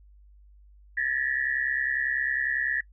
sine tone cluster, 1708 / 1778 / 1910 Hz, G#6 / A6 / A#6, +48 / +18 / +42 cents, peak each -29 dBFS, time 0.97-2.81 s, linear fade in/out 5 ms, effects noise-tail reverb RT60 0.1 s tail -24 dB re dry + added 50 Hz sine -51 dBFS peak until 2.92 s

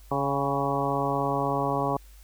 harmonic tone with a mistuned harmonic, 139.7 Hz, C#3, 14 cents sharp, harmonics 1 / 2 / 3 / 4 / 5 / 6 / 7 / 8, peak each -32 / -32 / -32 / -32 / -32 / -32 / -32 / -32 dBFS, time 0.11-1.97 s, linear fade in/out 5 ms, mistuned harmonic 6, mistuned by -34 cents, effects added 50 Hz sine -47 dBFS peak until 2.23 s + white hiss -58 dBFS RMS until 2.23 s

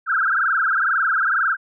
sine tone with frequency modulation, 1456 Hz, F#6, 28 cents flat, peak -16 dBFS, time 0.06-1.57 s, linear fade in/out 50 ms, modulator 22.1 Hz, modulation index 7.4, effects none

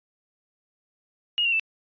sine tone with pitch steps, 2867 / 2757 / 2650 Hz, F7 / F7 / E7, +45 / -23 / +9 cents, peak -20 dBFS, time 1.38-1.596 s, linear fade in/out 0 ms, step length 72 ms, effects resampled to 11025 Hz

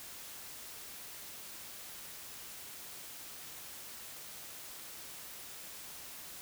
silence, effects white hiss -48 dBFS RMS until 6.41 s

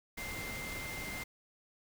sine tone in noise, 2093 Hz, C7, in tune, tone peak -42 dBFS, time 0.17-1.24 s, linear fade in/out 10 ms, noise pink, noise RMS -43 dBFS, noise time 0.17-1.24 s, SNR -2 dB, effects none

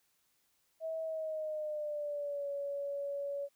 sine tone with pitch glide, 645 to 564.8 Hz, E5 to C#5, -38 to +32 cents, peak -35 dBFS, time 0.8-3.49 s, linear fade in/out 50 ms, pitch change -230 cents, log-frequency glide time 1.02-2.48 s, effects white hiss -75 dBFS RMS until 3.55 s

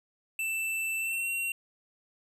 square tone with pitch glide, 2659 to 2740 Hz, E7 to F7, +14 to -34 cents, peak -30 dBFS, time 0.39-1.52 s, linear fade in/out 2 ms, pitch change +52 cents, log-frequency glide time 0.98-1.3 s, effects none

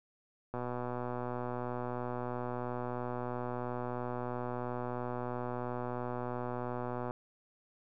click train, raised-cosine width 1 ms, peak -24 dBFS, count 809, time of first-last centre 0.54-7.109 s, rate 123 Hz, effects none

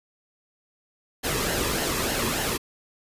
pink noise with flanger, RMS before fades -26 dBFS, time 1.23-2.58 s, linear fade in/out 20 ms, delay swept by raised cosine 0.83 to 1.39 ms, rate 3.4 Hz, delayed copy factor -0.5, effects resampled to 32000 Hz

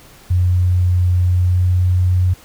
sine tone with pitch glide, 89.9 to 90.89 Hz, F#2 to F#2, -49 to -30 cents, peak -11 dBFS, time 0.3-2.34 s, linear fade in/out 10 ms, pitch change +19 cents, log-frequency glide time 1.18-2.2 s, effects pink hiss -44 dBFS RMS until 2.44 s

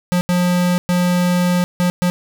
square tone bursts at uneven times, 178.1 Hz, F3, 34 cents sharp, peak -14 dBFS, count 5, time 0.12-0.21 / 0.29-0.78 / 0.89-1.64 / 1.8-1.9 / 2.02-2.1 s, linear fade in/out 0 ms, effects none

